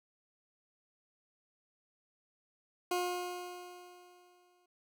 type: tone with exponential decay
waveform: 20% pulse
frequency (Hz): 357.5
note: F4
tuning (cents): +41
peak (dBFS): -25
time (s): 2.91-4.66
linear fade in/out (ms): 5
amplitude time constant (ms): 380
effects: none